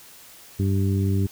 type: harmonic tone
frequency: 97.5 Hz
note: G2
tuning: 9 cents flat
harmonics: 1 / 2 / 3 / 4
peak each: -20 / -26 / -30 / -32 dBFS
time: 0.59-1.27 s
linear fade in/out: 10 ms
effects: white hiss -47 dBFS RMS until 1.31 s